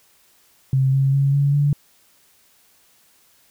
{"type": "tone with pitch steps", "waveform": "sine", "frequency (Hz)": [133.1, 135.82, 138.59, 141.42, 144.31], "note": ["C3", "C#3", "C#3", "C#3", "D3"], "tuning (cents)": [30, -35, 0, 35, -30], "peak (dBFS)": -14, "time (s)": [0.73, 1.73], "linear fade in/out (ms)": 2, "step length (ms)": 200, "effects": ["white hiss -57 dBFS RMS until 3.5 s"]}